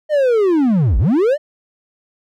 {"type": "linear two-way sweep", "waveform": "triangle", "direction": "down then up", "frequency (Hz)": [622.3, 45.49, 622.3], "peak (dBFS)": -9, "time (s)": [0.09, 1.38], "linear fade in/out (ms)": 50, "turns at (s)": 0.98, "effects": []}